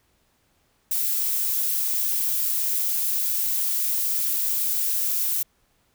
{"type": "noise", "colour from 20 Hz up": "violet", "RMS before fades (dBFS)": -24, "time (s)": [0.91, 5.43], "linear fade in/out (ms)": 5, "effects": ["pink hiss -66 dBFS RMS until 5.94 s"]}